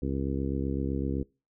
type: harmonic tone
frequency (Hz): 67.9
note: C#2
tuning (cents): -35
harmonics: 1 / 2 / 3 / 4 / 5 / 6 / 7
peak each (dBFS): -33 / -34 / -36 / -33 / -37 / -40 / -41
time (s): 0.02-1.23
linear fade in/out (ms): 5
effects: noise-tail reverb RT60 0.3 s tail -24 dB re dry